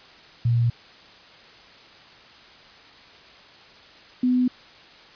sine tone pair in turn, 118.2 / 250.7 Hz, A#2 / B3, +24 / +26 cents, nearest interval octave + minor second, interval 1302 cents, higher second, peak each -17 dBFS, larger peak neither, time 0.45-0.7 / 4.23-4.48 s, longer neither, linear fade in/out 5 ms, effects white hiss -48 dBFS RMS until 5.15 s + resampled to 11025 Hz

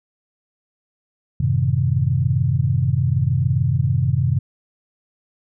sine chord, F# diminished seventh, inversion none, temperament equal with one note detuned, 92.5 / 110 / 130.81 / 157.46 Hz, F#2 / A2 / C3 / Eb3, 0 / 0 / 0 / +21 cents, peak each -22 / -23 / -18 / -24 dBFS, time 1.4-4.39 s, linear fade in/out 5 ms, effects none

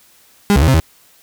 35% pulse tone with pitch steps, 203.1 / 68.1 / 80.1 / 132.4 / 80.5 Hz, G#3 / C#2 / E2 / C3 / E2, -38 / -30 / -49 / +21 / -41 cents, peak -7 dBFS, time 0.5-0.8 s, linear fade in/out 0 ms, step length 60 ms, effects white hiss -50 dBFS RMS until 1.22 s

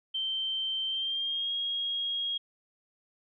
sine tone with pitch glide, 3120 to 3275 Hz, G7 to G#7, -9 to -25 cents, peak -29 dBFS, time 0.14-2.38 s, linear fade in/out 10 ms, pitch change +84 cents, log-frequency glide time 0.87-1.52 s, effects none

